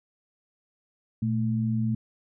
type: tone pair together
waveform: sine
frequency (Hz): 117.49 / 220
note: A#2 / A3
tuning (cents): +14 / 0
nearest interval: major seventh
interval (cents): 1086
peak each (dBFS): -26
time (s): 1.22-1.95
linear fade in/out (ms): 5
effects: none